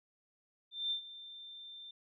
sine tone with ADSR envelope, 3576 Hz, A7, 27 cents sharp, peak -31 dBFS, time 0.71-1.91 s, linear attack 200 ms, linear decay 99 ms, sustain -16 dB, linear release 4 ms, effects none

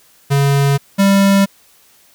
square tone pair in turn, 140 / 197.08 Hz, C#3 / G3, +18 / +10 cents, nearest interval tritone, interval 592 cents, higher second, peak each -11 / -9 dBFS, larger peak second, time 0.3-0.78 / 0.98-1.46 s, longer neither, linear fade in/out 20 ms, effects white hiss -50 dBFS RMS until 2.14 s

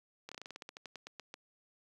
slowing click train, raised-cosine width 0.2 ms, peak -28 dBFS, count 16, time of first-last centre 0.29-1.341 s, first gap 26 ms, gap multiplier 1.13, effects high-pass 200 Hz 12 dB/octave + 11-bit

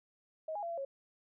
sine tone with pitch steps, 632 / 823 / 680 / 676 / 548 Hz, D#5 / G#5 / F5 / E5 / C#5, +27 / -16 / -46 / +43 / -20 cents, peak -36 dBFS, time 0.48-0.85 s, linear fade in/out 5 ms, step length 74 ms, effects none

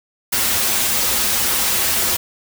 white noise with comb filter, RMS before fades -18 dBFS, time 0.32-2.17 s, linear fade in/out 10 ms, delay 6.8 ms, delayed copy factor -1, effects none

